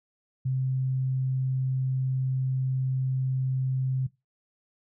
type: tone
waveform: sine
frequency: 130.81 Hz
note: C3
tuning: in tune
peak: -24 dBFS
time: 0.45-4.07 s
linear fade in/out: 10 ms
effects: noise-tail reverb RT60 0.2 s tail -18 dB re dry